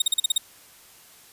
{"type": "tone bursts", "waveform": "sawtooth", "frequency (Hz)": 3723, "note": "A#7", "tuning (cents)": -3, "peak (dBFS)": -14, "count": 7, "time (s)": [0, 0.38], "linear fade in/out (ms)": 5, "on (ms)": 20, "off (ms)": 40, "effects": ["white hiss -51 dBFS RMS until 1.32 s", "resampled to 32000 Hz"]}